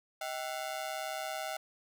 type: ring-modulated tone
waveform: sawtooth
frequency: 704 Hz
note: F5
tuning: 14 cents sharp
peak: -29 dBFS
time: 0.21-1.57 s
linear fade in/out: 5 ms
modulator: 68.9 Hz
effects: none